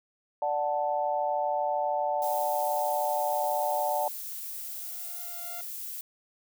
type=chord; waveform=sine; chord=D major; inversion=none; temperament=equal; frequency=587.3 / 740 / 880 Hz; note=D5 / F#5 / A5; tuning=0 / 0 / 0 cents; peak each=-30 dBFS; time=0.42-4.08 s; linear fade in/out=2 ms
type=noise; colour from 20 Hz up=violet; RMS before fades=-38 dBFS; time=2.22-6.01 s; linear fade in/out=2 ms
type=tone with exponential growth; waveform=sawtooth; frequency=697 Hz; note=F5; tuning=4 cents flat; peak=-37 dBFS; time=4.09-5.61 s; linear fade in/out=2 ms; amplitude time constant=330 ms
effects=none